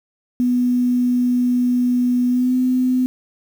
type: tone with pitch glide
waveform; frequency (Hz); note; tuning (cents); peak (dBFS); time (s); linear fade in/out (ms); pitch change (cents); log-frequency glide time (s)
sine; 246.9 to 254.1; B3 to B3; 0 to +49; -14; 0.4-3.06; 0; +49; 2.28-2.55
effects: 7-bit